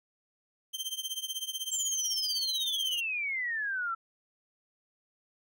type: tone with tremolo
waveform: sawtooth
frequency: 3136 Hz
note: G7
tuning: in tune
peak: -27 dBFS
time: 0.73-3.01 s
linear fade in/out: 20 ms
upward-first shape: triangle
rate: 16 Hz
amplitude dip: 95%
type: exponential sweep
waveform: sine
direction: down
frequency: 7610 to 1318.5 Hz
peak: -30 dBFS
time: 1.71-3.95 s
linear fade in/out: 10 ms
effects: none